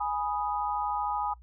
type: chord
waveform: sine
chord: G# minor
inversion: none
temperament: equal with one note detuned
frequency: 830.6 / 983.8 / 1244.5 Hz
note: G#5 / B5 / D#6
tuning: 0 / -7 / 0 cents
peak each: -30 / -34 / -34 dBFS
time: 0-1.34 s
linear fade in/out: 10 ms
effects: noise-tail reverb RT60 0.1 s tail -20 dB re dry + added 60 Hz sine -49 dBFS peak until 1.42 s